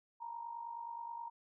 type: tone with amplitude modulation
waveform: sine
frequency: 934 Hz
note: A#5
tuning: 3 cents sharp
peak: -39 dBFS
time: 0.2-1.3 s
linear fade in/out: 20 ms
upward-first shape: sine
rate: 49.5 Hz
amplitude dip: 65%
effects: none

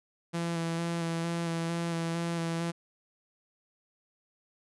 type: tone with vibrato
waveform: sawtooth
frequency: 167.7 Hz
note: E3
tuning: 30 cents sharp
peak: -26 dBFS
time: 0.33-2.72 s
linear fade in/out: 20 ms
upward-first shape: square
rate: 2.2 Hz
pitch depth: 16 cents each way
effects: resampled to 24000 Hz

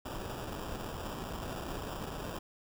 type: noise with sample-and-hold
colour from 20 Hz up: pink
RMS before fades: -40 dBFS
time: 0.05-2.39 s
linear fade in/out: 10 ms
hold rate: 2100 Hz
effects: none

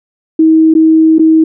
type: tone with dropouts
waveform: sine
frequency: 319.1 Hz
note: D#4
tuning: 44 cents sharp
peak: -3 dBFS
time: 0.39-1.44 s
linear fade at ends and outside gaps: 5 ms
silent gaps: 0.74-0.75 / 1.184-1.193 s
effects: none

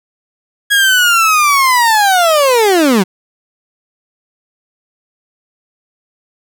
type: linear sweep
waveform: 30% pulse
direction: down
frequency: 1661.2 to 174.61 Hz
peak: -5 dBFS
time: 0.7-3.04 s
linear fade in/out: 20 ms
effects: none

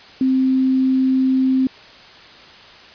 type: tone with quantisation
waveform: sine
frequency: 261.7 Hz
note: C4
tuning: in tune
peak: -13 dBFS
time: 0.21-1.67 s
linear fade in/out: 2 ms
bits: 7
effects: white hiss -42 dBFS RMS until 2.94 s + resampled to 11025 Hz

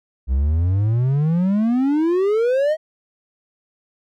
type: exponential sweep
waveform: triangle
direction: up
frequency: 61.74 to 642 Hz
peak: -13 dBFS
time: 0.27-2.77 s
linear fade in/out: 50 ms
effects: none

